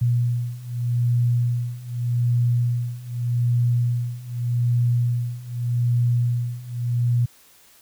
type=beating tone pair; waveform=sine; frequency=120 / 120.83 Hz; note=B2 / B2; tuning=-49 / -37 cents; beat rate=0.83 Hz; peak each=-23 / -21 dBFS; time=0.01-7.26 s; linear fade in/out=10 ms; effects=white hiss -53 dBFS RMS until 7.81 s